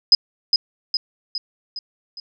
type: tone with echo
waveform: sine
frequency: 5030 Hz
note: D#8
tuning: 18 cents sharp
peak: -7 dBFS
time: 0.12-0.15 s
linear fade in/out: 2 ms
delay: 410 ms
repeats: 5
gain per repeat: -5 dB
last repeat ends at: 2.2 s
effects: none